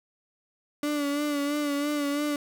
35% pulse tone with vibrato, 290.1 Hz, D4, 21 cents flat, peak -24 dBFS, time 0.83-2.36 s, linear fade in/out 2 ms, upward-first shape sine, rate 3 Hz, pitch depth 41 cents each way, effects none

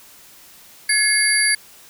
sine tone cluster, 1699 / 2156 / 4646 / 10580 Hz, G#6 / C#7 / D8 / E9, +39 / -49 / -20 / +5 cents, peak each -20 dBFS, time 0.89-1.55 s, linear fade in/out 5 ms, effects white hiss -46 dBFS RMS until 1.89 s

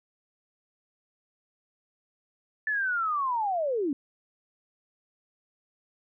sine linear sweep, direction down, 1760 to 260.8 Hz, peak -25 dBFS, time 2.67-3.93 s, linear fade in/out 2 ms, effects none

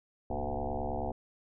sine tone with frequency modulation, 371.4 Hz, F#4, 7 cents sharp, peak -31 dBFS, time 0.3-1.12 s, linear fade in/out 5 ms, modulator 69.5 Hz, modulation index 6.4, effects none

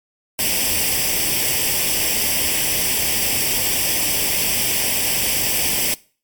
white noise with comb filter, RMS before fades -19 dBFS, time 0.39-5.94 s, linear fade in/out 0 ms, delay 0.37 ms, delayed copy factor +0.75, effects noise-tail reverb RT60 0.4 s tail -22 dB re dry + MP3 96 kbps

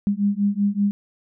sine beating tone pair, 200 / 205.2 Hz, G3 / G#3, +35 / -21 cents, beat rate 5.2 Hz, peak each -21 dBFS, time 0.07-0.91 s, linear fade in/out 0 ms, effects none

